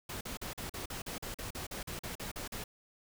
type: noise bursts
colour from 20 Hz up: pink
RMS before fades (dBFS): -41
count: 16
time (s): 0.09-2.64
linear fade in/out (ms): 5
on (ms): 120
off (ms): 42
effects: none